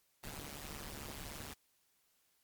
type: noise with amplitude modulation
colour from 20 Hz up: pink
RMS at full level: -43 dBFS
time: 0.23-1.54 s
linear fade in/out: 10 ms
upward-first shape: sine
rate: 145 Hz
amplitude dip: 90%
effects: white hiss -75 dBFS RMS until 2.43 s + MP3 96 kbps